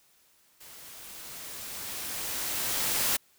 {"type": "noise with level ramp", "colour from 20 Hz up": "white", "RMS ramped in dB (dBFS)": [-49, -26], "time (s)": [0.6, 3.17], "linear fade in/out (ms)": 10, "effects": ["white hiss -64 dBFS RMS until 3.38 s"]}